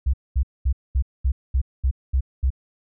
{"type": "tone bursts", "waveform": "sine", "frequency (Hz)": 65.41, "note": "C2", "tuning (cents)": 0, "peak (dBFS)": -16, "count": 9, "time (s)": [0.06, 2.504], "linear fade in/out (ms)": 10, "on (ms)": 76, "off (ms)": 220, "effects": []}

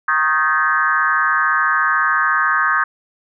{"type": "tone with frequency modulation", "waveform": "sine", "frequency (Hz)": 1396.9, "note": "F6", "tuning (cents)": 0, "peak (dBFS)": -13, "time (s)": [0.08, 2.84], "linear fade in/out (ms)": 5, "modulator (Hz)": 154, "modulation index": 2.2, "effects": []}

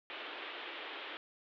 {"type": "band-pass noise", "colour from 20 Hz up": "white", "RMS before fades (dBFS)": -45, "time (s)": [0.1, 1.17], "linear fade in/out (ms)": 0, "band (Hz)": [290, 3500], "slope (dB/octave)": 48, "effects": []}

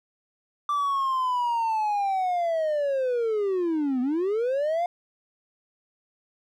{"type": "linear two-way sweep", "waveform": "triangle", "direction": "down then up", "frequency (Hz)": [1175, 243.7, 714], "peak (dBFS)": -20, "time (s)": [0.69, 4.86], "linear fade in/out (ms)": 2, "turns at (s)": 4.01, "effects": ["tanh soft clip ceiling -16 dBFS"]}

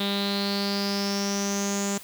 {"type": "tone with low-pass filter sweep", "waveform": "sawtooth", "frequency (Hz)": 200, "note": "G3", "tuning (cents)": 35, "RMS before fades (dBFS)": -27, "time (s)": [0, 1.98], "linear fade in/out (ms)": 5, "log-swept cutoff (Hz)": [3700, 7200], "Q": 9.4, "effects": ["white hiss -45 dBFS RMS until 2.03 s"]}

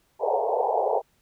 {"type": "band-pass noise", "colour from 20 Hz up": "pink", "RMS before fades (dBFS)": -24, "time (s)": [0.19, 1.02], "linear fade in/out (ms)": 50, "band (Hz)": [410, 940], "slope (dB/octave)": 96, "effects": ["pink hiss -67 dBFS RMS until 1.21 s"]}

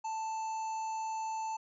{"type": "harmonic tone", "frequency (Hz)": 882, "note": "A5", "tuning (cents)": 4, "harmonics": [1, 3, 5, 7, 8], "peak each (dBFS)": [-34, -52, -58, -53, -54], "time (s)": [0.04, 1.57], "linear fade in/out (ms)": 10, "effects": []}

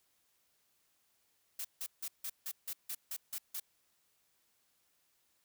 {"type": "noise bursts", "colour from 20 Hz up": "blue", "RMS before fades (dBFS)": -40, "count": 10, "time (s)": [1.59, 3.6], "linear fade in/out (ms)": 5, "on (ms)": 57, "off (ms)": 160, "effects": ["white hiss -75 dBFS RMS until 5.44 s"]}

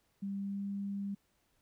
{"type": "tone with pitch glide", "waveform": "sine", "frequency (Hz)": [197.8, 199.41], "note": ["G3", "G3"], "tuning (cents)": [16, 30], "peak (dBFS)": -35, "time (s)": [0.22, 1.15], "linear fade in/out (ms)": 10, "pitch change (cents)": 14, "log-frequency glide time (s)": [0.36, 0.65], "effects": ["pink hiss -75 dBFS RMS until 1.61 s"]}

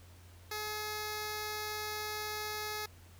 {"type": "tone with notch filter", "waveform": "5% pulse", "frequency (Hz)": 424.1, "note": "G#4", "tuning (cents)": 36, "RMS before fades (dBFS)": -39, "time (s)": [0.51, 2.86], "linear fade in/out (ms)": 5, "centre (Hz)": 3000, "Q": 1.9, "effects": ["added 88 Hz sine -54 dBFS peak until 3.19 s", "pink hiss -61 dBFS RMS until 3.19 s"]}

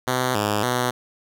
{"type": "tone with pitch steps", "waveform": "5% pulse", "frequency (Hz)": [127.2, 103.9, 124.2], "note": ["C3", "G#2", "B2"], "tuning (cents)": [-48, 1, 10], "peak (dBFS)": -9, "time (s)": [0.07, 0.91], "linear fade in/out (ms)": 10, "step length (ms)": 280, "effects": []}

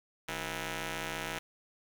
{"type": "ring-modulated tone", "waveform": "5% pulse", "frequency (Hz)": 167.6, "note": "E3", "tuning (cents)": 29, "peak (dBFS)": -21, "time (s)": [0.28, 1.39], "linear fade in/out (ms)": 5, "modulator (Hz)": 1140, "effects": ["10-bit"]}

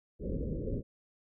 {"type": "low-pass noise", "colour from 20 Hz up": "pink", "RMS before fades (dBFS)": -35, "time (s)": [0.19, 0.83], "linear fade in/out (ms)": 50, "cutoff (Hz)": 550, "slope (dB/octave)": 96, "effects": []}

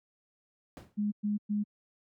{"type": "noise with exponential decay", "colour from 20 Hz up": "brown", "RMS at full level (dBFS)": -38, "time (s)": [0.77, 0.99], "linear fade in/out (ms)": 0, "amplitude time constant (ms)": 46}
{"type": "tone bursts", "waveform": "sine", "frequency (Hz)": 207.7, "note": "G#3", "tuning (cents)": 0, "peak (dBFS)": -27, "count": 3, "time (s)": [0.97, 1.64], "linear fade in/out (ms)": 20, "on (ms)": 150, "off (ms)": 110}
{"effects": ["high-pass 100 Hz 12 dB/octave"]}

